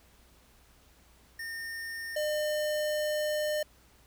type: tone pair in turn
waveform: square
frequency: 1824 / 604.8 Hz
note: A#6 / D#5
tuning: -38 / -49 cents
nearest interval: octave + perfect fifth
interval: 1911 cents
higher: first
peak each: -37 / -29 dBFS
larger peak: second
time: 1.39-2.16 / 2.16-3.63 s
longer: second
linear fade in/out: 5 ms
effects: added 60 Hz sine -63 dBFS peak until 4.06 s + pink hiss -62 dBFS RMS until 4.06 s